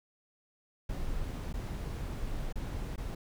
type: noise with dropouts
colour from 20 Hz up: brown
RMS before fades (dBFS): -36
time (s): 0.89-3.15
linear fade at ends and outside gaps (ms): 5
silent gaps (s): 1.529-1.539 / 2.526-2.556 / 2.961-2.978
effects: none